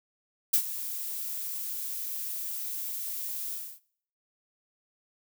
violet noise with ADSR envelope, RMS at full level -21 dBFS, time 0.53-3.8 s, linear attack 10 ms, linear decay 79 ms, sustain -14 dB, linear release 280 ms, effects noise-tail reverb RT60 0.6 s tail -21 dB re dry

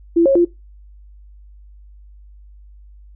sine tone with pitch steps, 337.2 / 545 / 346.5 Hz, E4 / C#5 / F4, +39 / -29 / -14 cents, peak -9 dBFS, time 0.16-0.451 s, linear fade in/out 10 ms, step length 97 ms, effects noise-tail reverb RT60 0.2 s tail -19 dB re dry + added 50 Hz sine -40 dBFS peak until 3.15 s

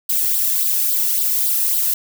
violet noise with flanger, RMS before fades -18 dBFS, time 0.09-1.94 s, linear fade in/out 5 ms, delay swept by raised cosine 0.22 to 1.17 ms, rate 3.6 Hz, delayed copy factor +0.6, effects none

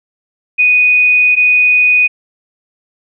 sine tone pair in turn, 2483 / 2483 Hz, D#7 / D#7, -4 / -4 cents, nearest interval unison, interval 0 cents, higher neither, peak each -6 / -6 dBFS, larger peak neither, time 0.58-1.36 / 1.36-2.08 s, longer first, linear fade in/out 20 ms, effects none

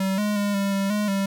square tone with pitch steps, 191.9 / 208.7 / 203.8 / 198.1 / 196.4 / 208.9 / 196.1 Hz, G3 / G#3 / G#3 / G3 / G3 / G#3 / G3, -37 / +9 / -32 / +18 / +4 / +10 / +1 cents, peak -22 dBFS, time 0-1.26 s, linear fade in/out 5 ms, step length 180 ms, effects none

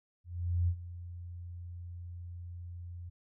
sine tone with ADSR envelope, 87.3 Hz, F2, in tune, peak -25 dBFS, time 0.24-3.1 s, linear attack 440 ms, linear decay 71 ms, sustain -16 dB, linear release 15 ms, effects none

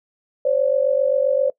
sine tone pair together, 525.4 / 573 Hz, C5 / D5, +7 / -43 cents, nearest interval major second, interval 150 cents, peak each -18 dBFS, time 0.45-1.5 s, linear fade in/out 5 ms, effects noise-tail reverb RT60 0.1 s tail -20 dB re dry

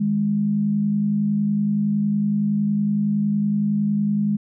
sine tone pair together, 155.2 / 206 Hz, D#3 / G#3, -4 / -14 cents, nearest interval perfect fourth, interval 490 cents, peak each -27 / -18 dBFS, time 0-4.37 s, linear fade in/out 10 ms, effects none

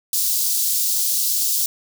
white high-pass noise, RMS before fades -20 dBFS, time 0.13-1.66 s, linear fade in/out 2 ms, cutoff 4300 Hz, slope 24 dB/octave, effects none

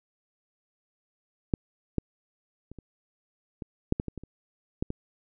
clicks, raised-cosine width 3 ms, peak -10 / -12 / -30 / -30 / -23 / -9 / -15 / -20 / -24 / -30 / -14 / -19 dBFS, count 12, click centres 1.538 / 1.983 / 2.716 / 2.787 / 3.622 / 3.924 / 3.999 / 4.083 / 4.177 / 4.236 / 4.825 / 4.904 s, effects none

